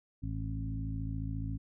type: harmonic tone with a mistuned harmonic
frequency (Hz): 54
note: A1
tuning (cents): -32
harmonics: 1 / 2 / 3 / 4 / 5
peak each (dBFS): -38 / -37 / -42 / -50 / -42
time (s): 0.22-1.58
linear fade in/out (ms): 20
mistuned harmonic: 1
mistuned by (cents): -32
effects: none